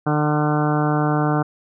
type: harmonic tone with a mistuned harmonic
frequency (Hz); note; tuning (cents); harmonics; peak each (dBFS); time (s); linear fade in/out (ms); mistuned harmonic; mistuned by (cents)
150; D3; +37; 1 / 2 / 3 / 4 / 5 / 6 / 7 / 8 / 9 / 10; -20 / -22 / -27 / -29 / -25 / -31 / -31 / -30 / -30 / -33; 0.06-1.43; 10; 9; +15
effects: none